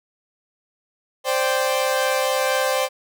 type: chord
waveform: sawtooth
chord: C suspended second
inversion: none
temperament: equal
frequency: 523.3 / 587.3 / 784 Hz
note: C5 / D5 / G5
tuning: 0 / 0 / 0 cents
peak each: -17 / -21 / -22 dBFS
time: 1.24-2.89 s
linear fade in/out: 50 ms
effects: none